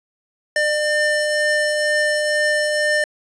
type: tone pair together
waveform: square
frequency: 600.7 / 1800 Hz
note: D5 / A6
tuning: +39 / +39 cents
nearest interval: octave + perfect fifth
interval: 1900 cents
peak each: -20 dBFS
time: 0.56-3.04 s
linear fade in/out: 2 ms
effects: resampled to 22050 Hz + 8-bit